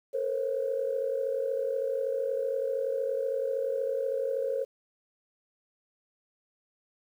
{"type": "tone cluster", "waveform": "sine", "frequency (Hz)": [449.3, 485.4, 538], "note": ["A4", "B4", "C5"], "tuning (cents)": [36, -30, 48], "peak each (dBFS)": [-33, -34, -29], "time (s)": [0.13, 4.65], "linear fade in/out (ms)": 20, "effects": ["tanh soft clip ceiling -18 dBFS", "10-bit"]}